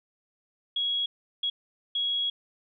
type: tone bursts at uneven times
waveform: sine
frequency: 3322 Hz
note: G#7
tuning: in tune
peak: -25 dBFS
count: 3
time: 0.76-1.06 / 1.43-1.5 / 1.95-2.3 s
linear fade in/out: 5 ms
effects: none